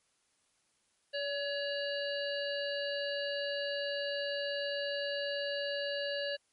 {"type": "harmonic tone with a mistuned harmonic", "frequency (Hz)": 570, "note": "C#5", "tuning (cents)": 48, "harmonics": [1, 3, 5, 7, 8], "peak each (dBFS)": [-35, -40, -41, -44, -44], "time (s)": [1.13, 6.37], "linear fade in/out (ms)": 20, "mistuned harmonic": 3, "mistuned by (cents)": -23, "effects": ["white hiss -74 dBFS RMS until 6.52 s", "MP3 48 kbps"]}